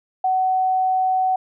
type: tone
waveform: sine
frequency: 750 Hz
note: F#5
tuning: 23 cents sharp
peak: -16 dBFS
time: 0.24-1.36 s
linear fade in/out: 5 ms
effects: none